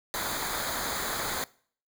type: noise with comb filter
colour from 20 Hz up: pink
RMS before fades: -32 dBFS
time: 0.14-1.44 s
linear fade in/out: 0 ms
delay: 0.36 ms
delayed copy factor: -0.75
effects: noise-tail reverb RT60 0.5 s tail -22 dB re dry